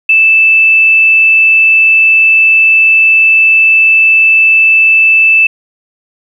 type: tone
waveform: sine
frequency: 2637 Hz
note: E7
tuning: in tune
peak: -3 dBFS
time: 0.09-5.47 s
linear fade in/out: 5 ms
effects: 7-bit